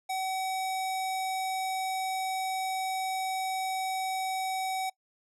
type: tone with low-pass filter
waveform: square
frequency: 758 Hz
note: F#5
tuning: 42 cents sharp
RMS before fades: -32 dBFS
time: 0.09-4.9 s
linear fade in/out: 10 ms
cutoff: 11000 Hz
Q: 1.4
effects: noise-tail reverb RT60 0.1 s tail -22 dB re dry